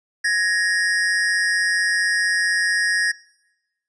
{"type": "tone pair together", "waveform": "square", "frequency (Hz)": [1677.6, 1862], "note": ["G#6", "A#6"], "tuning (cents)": [17, -2], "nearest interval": "major second", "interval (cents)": 181, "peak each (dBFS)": -21, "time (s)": [0.24, 3.12], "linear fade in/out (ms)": 10, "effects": ["noise-tail reverb RT60 1.0 s tail -23 dB re dry", "resampled to 22050 Hz"]}